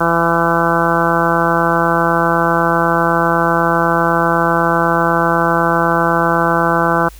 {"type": "harmonic tone", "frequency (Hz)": 168, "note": "E3", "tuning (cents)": 33, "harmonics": [1, 2, 3, 4, 5, 6, 7, 8, 9], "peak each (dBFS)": [-20, -20, -20, -20, -20, -20, -20, -20, -20], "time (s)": [0, 7.09], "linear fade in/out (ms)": 10, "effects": ["added 52 Hz sine -35 dBFS peak until 7.19 s", "white hiss -44 dBFS RMS until 7.19 s"]}